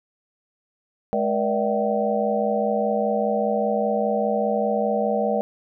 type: tone cluster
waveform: sine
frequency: 211.4 / 475.8 / 586 / 651 / 765 Hz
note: G#3 / A#4 / D5 / E5 / G5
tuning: +31 / +35 / -4 / -22 / -42 cents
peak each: -26 / -25 / -25 / -27 / -27 dBFS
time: 1.13-5.41 s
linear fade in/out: 0 ms
effects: none